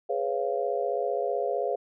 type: chord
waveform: sine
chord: C# dominant seventh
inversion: second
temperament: just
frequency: 415.8 / 498.9 / 554.4 / 693 Hz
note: G#4 / B4 / C#5 / E#5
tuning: +2 / +17 / 0 / -14 cents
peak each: -31 dBFS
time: 0.09-1.76 s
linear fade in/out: 10 ms
effects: none